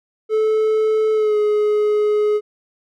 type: tone with pitch glide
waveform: triangle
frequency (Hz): 435.1 to 420.8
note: A4 to G#4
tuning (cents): -19 to +23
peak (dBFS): -12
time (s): 0.29-2.41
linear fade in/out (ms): 50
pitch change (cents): -58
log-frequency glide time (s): 1.13-1.37
effects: none